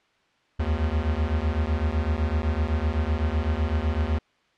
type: beating tone pair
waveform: square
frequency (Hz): 73 / 80.9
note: D2 / E2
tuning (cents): -10 / -32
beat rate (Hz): 7.9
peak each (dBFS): -26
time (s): 0.59-4.19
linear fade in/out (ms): 10
effects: white hiss -64 dBFS RMS until 4.57 s + low-pass 3000 Hz 12 dB/octave